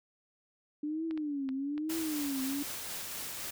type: tone with vibrato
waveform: sine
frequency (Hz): 293.7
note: D4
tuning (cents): 0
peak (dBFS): -32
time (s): 0.83-2.63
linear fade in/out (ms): 5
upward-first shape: triangle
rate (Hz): 1.1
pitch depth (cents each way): 200
type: clicks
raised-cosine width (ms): 0.3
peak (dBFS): -31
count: 4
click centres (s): 1.11 / 1.176 / 1.49 / 1.779
type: noise with tremolo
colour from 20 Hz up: white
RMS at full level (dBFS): -39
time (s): 1.89-3.51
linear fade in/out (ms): 10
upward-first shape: triangle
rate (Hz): 4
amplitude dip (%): 25
effects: none